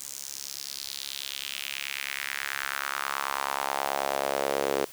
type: tone with high-pass filter sweep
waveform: sawtooth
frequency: 69.3 Hz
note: C#2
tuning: in tune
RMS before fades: -32 dBFS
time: 0-4.85 s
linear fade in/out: 0 ms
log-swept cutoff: 7200 to 430 Hz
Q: 2.5
effects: white hiss -47 dBFS RMS until 4.92 s